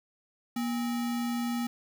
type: tone with sample-and-hold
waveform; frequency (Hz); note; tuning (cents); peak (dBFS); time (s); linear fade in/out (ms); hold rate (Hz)
sine; 238.7; A#3; +41; -28; 0.56-1.67; 5; 1050
effects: none